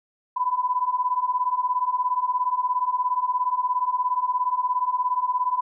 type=beating tone pair; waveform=sine; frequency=987.8 / 1004.8 Hz; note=B5 / B5; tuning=0 / +30 cents; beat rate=17 Hz; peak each=-25 / -23 dBFS; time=0.36-5.61 s; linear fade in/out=10 ms; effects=none